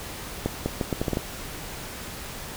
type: accelerating click train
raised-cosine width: 2 ms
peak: -11 dBFS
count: 8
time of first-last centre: 0.46-1.171 s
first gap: 200 ms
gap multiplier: 0.76
effects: pink hiss -37 dBFS RMS until 2.56 s